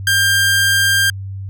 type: tone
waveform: sawtooth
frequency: 1594 Hz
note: G6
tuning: 28 cents sharp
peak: -8 dBFS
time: 0.07-1.1 s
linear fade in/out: 2 ms
effects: added 97 Hz sine -24 dBFS peak until 1.49 s